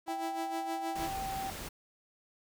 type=tone with tremolo; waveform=sawtooth; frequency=329.6 Hz; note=E4; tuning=in tune; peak=-31 dBFS; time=0.06-1.11 s; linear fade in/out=50 ms; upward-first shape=sine; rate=6.4 Hz; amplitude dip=70%
type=tone with pitch glide; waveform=sine; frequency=784 to 775 Hz; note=G5 to G5; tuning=0 to -20 cents; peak=-35 dBFS; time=0.08-1.5 s; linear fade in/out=0 ms; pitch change=-20 cents; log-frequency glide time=1.06-1.14 s
type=noise; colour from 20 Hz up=pink; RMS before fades=-42 dBFS; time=0.95-1.69 s; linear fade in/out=10 ms
effects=none